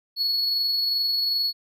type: tone with amplitude modulation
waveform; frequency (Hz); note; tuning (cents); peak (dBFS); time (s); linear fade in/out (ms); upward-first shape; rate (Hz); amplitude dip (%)
triangle; 4376; C#8; -23; -19; 0.16-1.53; 50; sine; 22.6; 25
effects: none